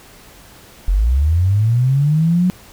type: linear sweep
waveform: sine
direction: up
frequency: 42.39 to 185 Hz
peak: -11 dBFS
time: 0.88-2.5 s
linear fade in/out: 0 ms
effects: pink hiss -43 dBFS RMS until 2.72 s